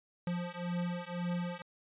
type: beating tone pair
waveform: square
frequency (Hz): 174.61 / 176.51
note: F3 / F3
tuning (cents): 0 / +19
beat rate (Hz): 1.9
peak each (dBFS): -38 / -38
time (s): 0.27-1.62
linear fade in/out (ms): 2
effects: resampled to 8000 Hz